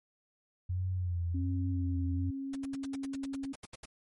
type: tone with vibrato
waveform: sine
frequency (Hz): 89.2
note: F2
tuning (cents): +37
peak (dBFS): -30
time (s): 0.69-2.31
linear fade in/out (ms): 10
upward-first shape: sine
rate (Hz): 1.3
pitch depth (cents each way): 66
type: tone with pitch glide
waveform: sine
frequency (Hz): 270.5 to 272.7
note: C#4 to C#4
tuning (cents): -42 to -28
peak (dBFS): -35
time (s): 1.34-3.53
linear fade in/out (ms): 10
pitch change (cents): +14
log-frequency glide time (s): 2.12-2.62
type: noise bursts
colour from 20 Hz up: pink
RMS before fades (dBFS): -46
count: 14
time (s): 2.53-3.856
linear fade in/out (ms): 5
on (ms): 26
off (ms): 74
effects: MP3 48 kbps